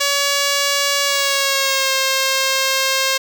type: tone with pitch glide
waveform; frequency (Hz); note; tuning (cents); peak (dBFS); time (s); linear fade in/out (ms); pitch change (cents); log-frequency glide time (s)
5% pulse; 565 to 533.3; C#5 to C5; +33 to +33; -4; 0-3.18; 10; -100; 1.04-1.92
effects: none